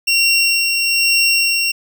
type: tone with tremolo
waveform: 25% pulse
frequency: 2743 Hz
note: F7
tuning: 32 cents flat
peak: -7 dBFS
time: 0.07-1.72 s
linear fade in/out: 10 ms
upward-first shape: sine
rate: 1.1 Hz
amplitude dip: 35%
effects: none